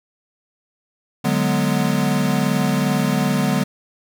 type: chord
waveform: square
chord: G# half-diminished seventh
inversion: second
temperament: equal with one note detuned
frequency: 147.43 / 185 / 207.7 / 246.9 Hz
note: D3 / F#3 / G#3 / B3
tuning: +7 / 0 / 0 / 0 cents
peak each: -23 dBFS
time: 1.24-3.64 s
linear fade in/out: 10 ms
effects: none